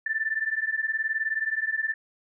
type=beating tone pair; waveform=sine; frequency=1760 / 1779 Hz; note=A6 / A6; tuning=0 / +19 cents; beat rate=19 Hz; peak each=-28 dBFS; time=0.06-1.94 s; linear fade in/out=5 ms; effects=none